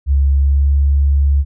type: tone with pitch glide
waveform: sine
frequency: 69.3 to 70.27 Hz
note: C#2 to C#2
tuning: 0 to +24 cents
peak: -9 dBFS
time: 0.06-1.45 s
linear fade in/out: 50 ms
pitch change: +24 cents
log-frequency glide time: 0.39-0.7 s
effects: none